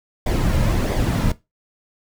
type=noise with flanger; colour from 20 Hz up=brown; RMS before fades=-19 dBFS; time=0.26-1.32 s; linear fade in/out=5 ms; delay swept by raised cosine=0.71 to 2.71 ms; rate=1.5 Hz; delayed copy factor=-0.5; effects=noise-tail reverb RT60 0.2 s tail -17 dB re dry